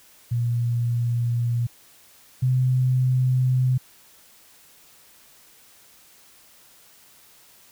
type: tone pair in turn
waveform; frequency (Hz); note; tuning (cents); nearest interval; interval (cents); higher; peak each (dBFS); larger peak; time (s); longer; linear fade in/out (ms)
sine; 118.9 / 127.88; A#2 / C3; +35 / -39; minor second; 126; second; -20 / -17; second; 0.31-1.67 / 2.42-3.78; neither; 10
effects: white hiss -53 dBFS RMS until 7.71 s